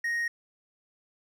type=tone; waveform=triangle; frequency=1869 Hz; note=A#6; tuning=4 cents sharp; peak=-25 dBFS; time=0.04-0.28 s; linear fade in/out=5 ms; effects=none